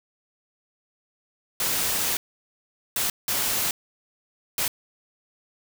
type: noise bursts at uneven times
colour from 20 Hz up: white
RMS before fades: -25 dBFS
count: 4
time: 1.6-2.17 / 2.96-3.1 / 3.28-3.71 / 4.58-4.68 s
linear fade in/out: 2 ms
effects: none